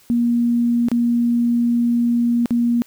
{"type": "tone with dropouts", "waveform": "sine", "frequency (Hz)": 237.4, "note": "A#3", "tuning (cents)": 32, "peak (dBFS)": -14, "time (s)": [0.1, 2.82], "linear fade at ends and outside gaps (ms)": 0, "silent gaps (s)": [[0.885, 0.916], [2.458, 2.507]], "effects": ["white hiss -52 dBFS RMS until 2.86 s"]}